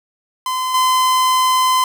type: tone with level steps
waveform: 45% pulse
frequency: 1026 Hz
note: C6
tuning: 34 cents flat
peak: -18 / -12 dBFS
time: 0.46-1.84 s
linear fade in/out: 2 ms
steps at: 0.74 s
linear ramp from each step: 5 ms
effects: none

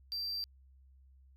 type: tone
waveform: triangle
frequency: 4699 Hz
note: D8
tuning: in tune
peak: -34 dBFS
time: 0.12-0.44 s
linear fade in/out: 0 ms
effects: added 66 Hz sine -58 dBFS peak until 1.36 s

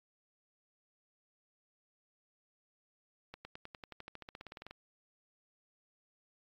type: accelerating click train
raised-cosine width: 0.3 ms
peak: -30 dBFS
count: 20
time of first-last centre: 3.34-4.71 s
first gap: 110 ms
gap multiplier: 0.95
effects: AAC 64 kbps

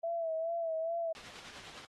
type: tone with vibrato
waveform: sine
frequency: 659.3 Hz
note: E5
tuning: in tune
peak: -32 dBFS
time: 0.03-1.13 s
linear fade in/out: 10 ms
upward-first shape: sine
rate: 2.4 Hz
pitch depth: 51 cents each way
type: noise with tremolo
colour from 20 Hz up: white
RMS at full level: -43 dBFS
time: 1.15-1.85 s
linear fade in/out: 0 ms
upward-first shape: triangle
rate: 10 Hz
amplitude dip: 45%
effects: low-pass 4000 Hz 12 dB/octave + AAC 32 kbps

